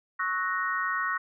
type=chord; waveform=sine; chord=F# dominant seventh; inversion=second; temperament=equal with one note detuned; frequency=1108.7 / 1295.9 / 1480 / 1864.7 Hz; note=C#6 / E6 / F#6 / A#6; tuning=0 / -30 / 0 / 0 cents; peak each=-31 / -34 / -32 / -31 dBFS; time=0.19-1.18 s; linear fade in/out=10 ms; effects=none